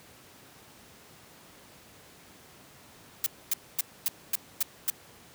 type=noise bursts; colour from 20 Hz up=blue; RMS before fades=-26 dBFS; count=7; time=3.24-4.901 s; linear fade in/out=2 ms; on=23 ms; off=250 ms; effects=pink hiss -53 dBFS RMS until 5.34 s + high-pass 100 Hz 12 dB/octave